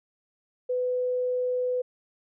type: tone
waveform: sine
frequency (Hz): 500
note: B4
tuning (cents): +21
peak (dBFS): -24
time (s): 0.69-1.82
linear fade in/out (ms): 10
effects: none